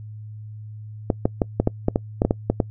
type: clicks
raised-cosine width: 2 ms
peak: -4 dBFS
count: 12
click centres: 1.102 / 1.255 / 1.418 / 1.6 / 1.674 / 1.884 / 1.959 / 2.219 / 2.25 / 2.309 / 2.5 / 2.602 s
effects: noise-tail reverb RT60 0.1 s tail -24 dB re dry + added 107 Hz sine -34 dBFS peak until 2.7 s